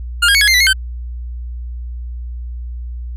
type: tone with pitch steps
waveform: 25% pulse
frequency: 1412 / 1623 / 2221 / 1672 / 2097 / 1979 / 2154 / 1541 Hz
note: F6 / G#6 / C#7 / G#6 / C7 / B6 / C7 / G6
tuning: +19 / -40 / +3 / +11 / +3 / +3 / +50 / -30 cents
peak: -5 dBFS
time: 0.22-0.732 s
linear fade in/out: 10 ms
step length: 64 ms
effects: added 60 Hz sine -23 dBFS peak until 3.16 s + low-pass 12000 Hz 12 dB/octave